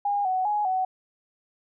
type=tone with pitch steps; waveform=sine; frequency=813 / 746 / 835 / 749 Hz; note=G#5 / F#5 / G#5 / F#5; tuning=-37 / +14 / +9 / +21 cents; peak=-22 dBFS; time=0.05-0.85 s; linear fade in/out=5 ms; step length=200 ms; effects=none